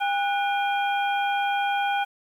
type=harmonic tone with a mistuned harmonic; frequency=804 Hz; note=G5; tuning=44 cents sharp; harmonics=1 / 2 / 3 / 4; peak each=-23 / -29 / -33 / -35 dBFS; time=0-2.05 s; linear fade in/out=20 ms; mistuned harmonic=2; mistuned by=-150 cents; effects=9-bit